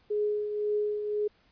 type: tone with tremolo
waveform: sine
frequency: 418.6 Hz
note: G#4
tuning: 14 cents sharp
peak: -24 dBFS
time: 0.1-1.28 s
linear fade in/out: 10 ms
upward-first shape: triangle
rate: 1.9 Hz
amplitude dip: 55%
effects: pink hiss -65 dBFS RMS until 1.51 s + resampled to 11025 Hz